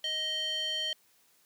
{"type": "tone with band-pass filter", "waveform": "square", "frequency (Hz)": 625, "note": "D#5", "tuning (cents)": 8, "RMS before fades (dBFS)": -33, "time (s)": [0.04, 0.93], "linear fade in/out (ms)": 2, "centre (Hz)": 3400, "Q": 7.2, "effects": ["white hiss -66 dBFS RMS until 1.45 s", "high-pass 100 Hz 12 dB/octave"]}